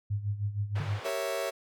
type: tone with tremolo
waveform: sine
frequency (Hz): 102.6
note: G#2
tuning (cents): -21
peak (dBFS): -26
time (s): 0.1-1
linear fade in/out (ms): 10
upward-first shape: sine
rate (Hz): 6.4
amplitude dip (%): 75
type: band-pass noise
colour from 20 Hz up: pink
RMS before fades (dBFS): -43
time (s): 0.75-1.1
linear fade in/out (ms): 10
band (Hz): 460 to 2800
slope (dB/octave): 12
type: tone with exponential decay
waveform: triangle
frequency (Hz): 146.83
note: D3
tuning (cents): 0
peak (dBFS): -27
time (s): 0.8-1.02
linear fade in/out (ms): 0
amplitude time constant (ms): 47
type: chord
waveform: 40% pulse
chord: G diminished seventh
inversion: none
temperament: equal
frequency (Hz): 392 / 466.2 / 554.4 / 659.3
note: G4 / Bb4 / Db5 / Fb5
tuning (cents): 0 / 0 / 0 / 0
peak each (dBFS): -38 / -37 / -33 / -34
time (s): 1.04-1.51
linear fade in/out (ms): 20
effects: none